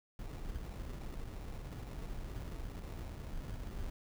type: noise with sample-and-hold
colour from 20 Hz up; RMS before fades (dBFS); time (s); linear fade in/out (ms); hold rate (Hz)
brown; -43; 0.19-3.9; 2; 1575
effects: none